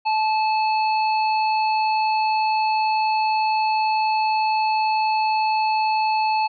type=harmonic tone; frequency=869 Hz; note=A5; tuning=22 cents flat; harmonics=1 / 3 / 5; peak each=-18 / -28 / -32 dBFS; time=0.05-6.48 s; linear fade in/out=20 ms; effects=none